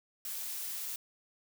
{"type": "noise", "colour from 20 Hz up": "blue", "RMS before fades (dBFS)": -39, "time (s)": [0.25, 0.96], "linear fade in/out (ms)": 2, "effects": []}